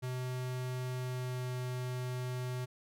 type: tone with pitch glide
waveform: square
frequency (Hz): 126.9 to 125.95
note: B2 to B2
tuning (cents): +47 to +34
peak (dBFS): -36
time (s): 0.02-2.66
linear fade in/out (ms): 20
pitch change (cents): -13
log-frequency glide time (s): 0.96-1.53
effects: none

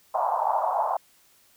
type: band-pass noise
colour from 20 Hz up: white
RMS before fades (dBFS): -25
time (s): 0.14-0.97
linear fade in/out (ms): 5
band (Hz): 650 to 1000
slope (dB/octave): 48
effects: white hiss -60 dBFS RMS until 1.56 s

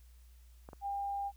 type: clicks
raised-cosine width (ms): 1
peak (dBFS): -34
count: 2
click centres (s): 0.689 / 0.732
type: tone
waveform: sine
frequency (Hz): 800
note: G5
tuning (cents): +35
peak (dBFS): -34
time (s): 0.81-1.32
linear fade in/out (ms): 50
effects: added 60 Hz sine -55 dBFS peak until 1.36 s + white hiss -70 dBFS RMS until 1.36 s

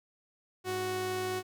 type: tone pair together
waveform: sawtooth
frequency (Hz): 103.75 / 370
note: G#2 / F#4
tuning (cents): -1 / 0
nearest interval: octave + minor seventh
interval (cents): 2201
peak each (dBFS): -38 / -28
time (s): 0.64-1.43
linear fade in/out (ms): 50
effects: none

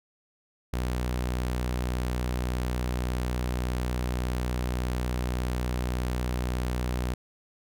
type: tone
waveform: sawtooth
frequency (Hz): 61.74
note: B1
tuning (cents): 0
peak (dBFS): -23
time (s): 0.73-7.14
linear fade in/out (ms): 5
effects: none

